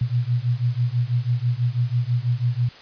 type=beating tone pair; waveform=sine; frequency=118.6 / 124.7 Hz; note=A#2 / B2; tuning=+30 / +17 cents; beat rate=6.1 Hz; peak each=-22 / -22 dBFS; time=0.01-2.69 s; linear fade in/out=5 ms; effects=white hiss -44 dBFS RMS until 2.81 s + resampled to 11025 Hz